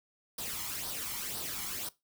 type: noise with flanger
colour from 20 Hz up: white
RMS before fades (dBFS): -38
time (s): 0.38-1.89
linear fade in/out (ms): 5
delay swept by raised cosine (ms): 0.21 to 0.97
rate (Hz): 2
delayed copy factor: +0.6
effects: noise-tail reverb RT60 0.2 s tail -18 dB re dry